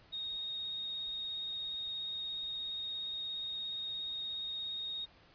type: tone with vibrato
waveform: sine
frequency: 3729 Hz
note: A#7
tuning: in tune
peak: -37 dBFS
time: 0.12-5.06 s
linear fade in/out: 20 ms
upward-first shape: sine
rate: 17 Hz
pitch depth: 14 cents each way
effects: pink hiss -62 dBFS RMS until 5.34 s + resampled to 11025 Hz